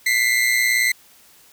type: tone pair together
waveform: 40% pulse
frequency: 1992.5 / 2111 Hz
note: B6 / C7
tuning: +15 / +15 cents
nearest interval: minor second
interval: 100 cents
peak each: -18 dBFS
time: 0.06-0.92 s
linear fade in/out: 5 ms
effects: white hiss -51 dBFS RMS until 1.52 s